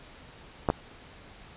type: clicks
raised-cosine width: 1 ms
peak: -9 dBFS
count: 2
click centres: 0.688 / 0.701 s
effects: pink hiss -50 dBFS RMS until 1.56 s + resampled to 8000 Hz